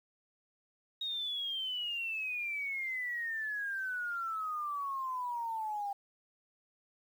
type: exponential sweep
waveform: sine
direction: down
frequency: 3765 to 794 Hz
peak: -34 dBFS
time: 1.01-5.93 s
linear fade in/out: 5 ms
effects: 10-bit